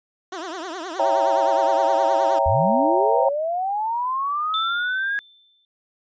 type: tone with vibrato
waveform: 15% pulse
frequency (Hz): 348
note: F4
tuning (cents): -6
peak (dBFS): -23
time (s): 0.32-2.39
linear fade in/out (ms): 5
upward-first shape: triangle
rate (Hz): 9.6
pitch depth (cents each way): 230
type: chord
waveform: sine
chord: C# diminished seventh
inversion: none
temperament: equal with one note detuned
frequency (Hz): 554.4 / 659.3 / 784 / 927.5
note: C#5 / E5 / G5 / Bb5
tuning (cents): 0 / 0 / 0 / -9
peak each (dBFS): -22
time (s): 0.99-3.29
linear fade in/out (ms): 5
type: linear sweep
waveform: sine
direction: up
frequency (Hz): 70.2 to 1661.2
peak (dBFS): -21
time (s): 2.46-5.19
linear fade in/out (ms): 0
type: tone with exponential decay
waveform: sine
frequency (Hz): 3542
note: A7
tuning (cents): +11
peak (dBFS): -22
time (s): 4.54-5.65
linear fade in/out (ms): 1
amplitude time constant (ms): 240
effects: resampled to 16000 Hz